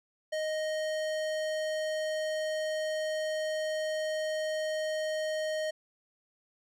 sine tone with hard clipping, 622.3 Hz, D#5, in tune, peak -32 dBFS, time 0.32-5.71 s, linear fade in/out 10 ms, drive 18 dB, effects none

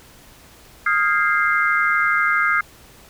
sine chord, F minor seventh, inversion third, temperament equal with one note detuned, 1244.5 / 1396.9 / 1625.2 / 2093 Hz, Eb6 / F6 / Ab6 / C7, 0 / 0 / -38 / 0 cents, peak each -21 dBFS, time 0.86-2.61 s, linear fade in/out 5 ms, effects pink hiss -47 dBFS RMS until 3.09 s

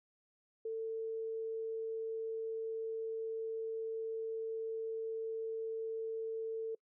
sine tone, 447.3 Hz, A4, 28 cents sharp, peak -36 dBFS, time 0.65-6.75 s, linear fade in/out 5 ms, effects noise-tail reverb RT60 0.1 s tail -26 dB re dry

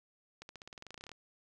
accelerating click train, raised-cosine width 0.2 ms, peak -30 dBFS, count 17, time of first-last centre 0.42-1.117 s, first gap 71 ms, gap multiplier 0.93, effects none

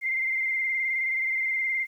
sine tone with vibrato, 2093 Hz, C7, in tune, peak -24 dBFS, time 0.01-1.87 s, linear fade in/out 50 ms, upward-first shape square, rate 19 Hz, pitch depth 26 cents each way, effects 10-bit

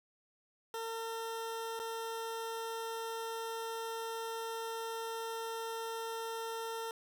20% pulse tone with dropouts, 453.8 Hz, A#4, 47 cents flat, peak -33 dBFS, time 0.74-6.91 s, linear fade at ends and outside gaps 1 ms, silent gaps 1.792-1.798 s, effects none

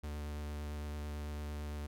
45% pulse tone with vibrato, 74.2 Hz, D2, 18 cents sharp, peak -39 dBFS, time 0.03-1.87 s, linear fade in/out 10 ms, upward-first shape sine, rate 8.9 Hz, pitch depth 13 cents each way, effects none

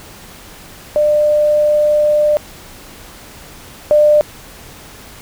sine tone pair in turn, 598 / 598 Hz, D5 / D5, +31 / +31 cents, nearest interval unison, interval 0 cents, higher neither, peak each -9 / -6 dBFS, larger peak second, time 0.96-2.37 / 3.91-4.21 s, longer first, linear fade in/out 0 ms, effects pink hiss -37 dBFS RMS until 5.21 s

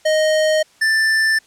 square tone pair in turn, 622.3 / 1769.8 Hz, D#5 / A6, 0 / +10 cents, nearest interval octave + tritone, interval 1810 cents, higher second, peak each -14 dBFS, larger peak neither, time 0.05-0.63 / 0.81-1.39 s, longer neither, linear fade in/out 10 ms, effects white hiss -52 dBFS RMS until 1.46 s + low-pass 8000 Hz 12 dB/octave

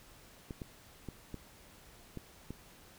clicks, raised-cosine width 3 ms, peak -28 dBFS, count 6, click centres 0.508 / 0.618 / 1.087 / 1.343 / 2.173 / 2.506 s, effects pink hiss -58 dBFS RMS until 2.98 s

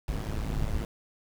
brown noise with amplitude modulation, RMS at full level -27 dBFS, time 0.08-0.85 s, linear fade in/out 2 ms, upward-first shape sine, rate 107 Hz, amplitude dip 80%, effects none

